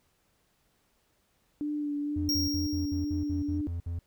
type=tone with vibrato; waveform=sine; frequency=293.7 Hz; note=D4; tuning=in tune; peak=-29 dBFS; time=1.61-3.67 s; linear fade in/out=0 ms; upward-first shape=sine; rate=2.1 Hz; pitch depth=23 cents each way
type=tone bursts; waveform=triangle; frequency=85.3 Hz; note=F2; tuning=40 cents flat; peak=-29 dBFS; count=10; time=2.16-3.991 s; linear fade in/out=5 ms; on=130 ms; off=59 ms
type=tone with exponential decay; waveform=square; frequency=5588 Hz; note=F8; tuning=in tune; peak=-26 dBFS; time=2.29-3.58 s; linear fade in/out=1 ms; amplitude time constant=280 ms
effects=pink hiss -71 dBFS RMS until 4.06 s